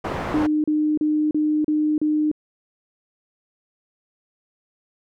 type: low-pass noise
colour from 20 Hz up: white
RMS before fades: -27 dBFS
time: 0.04-0.47 s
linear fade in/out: 10 ms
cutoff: 910 Hz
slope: 12 dB/octave
type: tone bursts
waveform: sine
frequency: 304.2 Hz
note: D#4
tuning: 39 cents flat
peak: -17 dBFS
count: 6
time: 0.34-2.315 s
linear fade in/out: 2 ms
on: 300 ms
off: 35 ms
effects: none